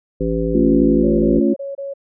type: harmonic tone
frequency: 55.7 Hz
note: A1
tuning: 22 cents sharp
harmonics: 1 / 3 / 5 / 7 / 9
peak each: -23 / -23 / -23 / -23 / -23 dBFS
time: 0.2-1.4 s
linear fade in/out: 10 ms
type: chord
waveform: sine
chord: A augmented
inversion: none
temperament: equal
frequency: 220 / 277.2 / 349.2 Hz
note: A3 / C#4 / E#4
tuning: 0 / 0 / 0 cents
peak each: -17 dBFS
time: 0.54-1.54 s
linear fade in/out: 10 ms
type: tone bursts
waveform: sine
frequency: 554.4 Hz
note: C#5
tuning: in tune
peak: -24 dBFS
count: 5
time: 1.03-1.938 s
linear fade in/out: 10 ms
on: 160 ms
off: 27 ms
effects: none